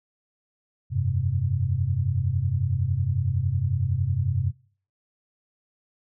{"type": "chord", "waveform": "sine", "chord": "F suspended second", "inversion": "none", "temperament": "just", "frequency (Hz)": [87.31, 98.22, 130.96], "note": ["F2", "G2", "C3"], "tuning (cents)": [0, 4, 2], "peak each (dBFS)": [-28, -25, -25], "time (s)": [0.9, 4.53], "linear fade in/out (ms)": 50, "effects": ["noise-tail reverb RT60 0.5 s tail -24 dB re dry"]}